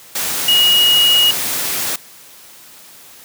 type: tone in noise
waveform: sine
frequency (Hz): 2886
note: F#7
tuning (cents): -44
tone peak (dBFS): -9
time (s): 0.48-1.31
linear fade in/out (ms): 5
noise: white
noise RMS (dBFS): -20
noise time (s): 0.15-1.96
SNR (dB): +8
effects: white hiss -41 dBFS RMS until 3.24 s + high-pass 100 Hz 12 dB/octave